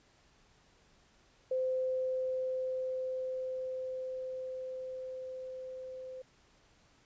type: tone with level ramp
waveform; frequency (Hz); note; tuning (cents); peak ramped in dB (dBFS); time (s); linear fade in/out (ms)
sine; 516; C5; -24; -29 to -42; 1.51-6.22; 5
effects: pink hiss -66 dBFS RMS until 7.05 s + resampled to 16000 Hz